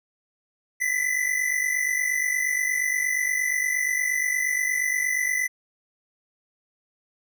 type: tone pair together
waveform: square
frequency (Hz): 1975.5 / 2024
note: B6 / B6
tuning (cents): 0 / +42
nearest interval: unison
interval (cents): 42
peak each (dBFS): -26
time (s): 0.8-5.48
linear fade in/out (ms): 20
effects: none